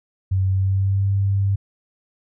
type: tone with pitch glide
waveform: sine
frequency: 95 to 98.63 Hz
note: F#2 to G2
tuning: +46 to +11 cents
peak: -16 dBFS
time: 0.31-1.56 s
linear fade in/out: 10 ms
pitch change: +65 cents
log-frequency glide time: 0.48-1.08 s
effects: none